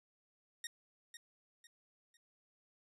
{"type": "tone with echo", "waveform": "10% pulse", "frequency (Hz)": 1864.7, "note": "A#6", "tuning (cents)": 0, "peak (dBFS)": -31, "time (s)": [0.64, 0.67], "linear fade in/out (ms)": 2, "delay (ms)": 500, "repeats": 3, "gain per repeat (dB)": -9, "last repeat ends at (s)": 2.17, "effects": ["low-pass 11000 Hz 12 dB/octave"]}